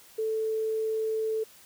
sine tone, 440 Hz, A4, in tune, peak -26 dBFS, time 0.18-1.44 s, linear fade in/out 10 ms, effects white hiss -54 dBFS RMS until 1.65 s

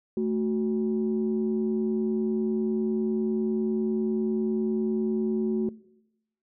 sine tone pair together, 220 / 370 Hz, A3 / F#4, 0 / 0 cents, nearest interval major sixth, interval 900 cents, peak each -26 dBFS, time 0.17-5.69 s, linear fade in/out 2 ms, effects noise-tail reverb RT60 0.9 s tail -21 dB re dry + tanh soft clip ceiling -17 dBFS

